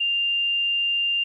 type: tone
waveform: sine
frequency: 2794 Hz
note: F7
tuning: in tune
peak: -20 dBFS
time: 0-1.24 s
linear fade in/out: 10 ms
effects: 10-bit